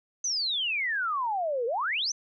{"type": "exponential two-way sweep", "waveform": "sine", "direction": "down then up", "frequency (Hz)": [6272, 449.4, 6272], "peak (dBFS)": -26, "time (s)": [0.24, 2.12], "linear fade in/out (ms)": 5, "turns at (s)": 1.66, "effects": []}